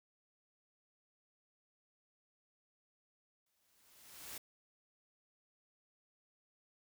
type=noise with exponential growth; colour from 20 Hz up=white; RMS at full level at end=-45 dBFS; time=3.46-4.38 s; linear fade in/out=5 ms; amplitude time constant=200 ms; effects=none